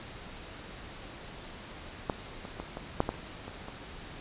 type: clicks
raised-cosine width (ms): 1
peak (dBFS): -14 / -27 / -22 / -23 / -10 / -15 / -30 / -27 / -27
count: 9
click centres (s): 2.098 / 2.452 / 2.6 / 2.771 / 3.004 / 3.091 / 3.141 / 3.48 / 3.684
effects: pink hiss -45 dBFS RMS until 4.2 s + resampled to 8000 Hz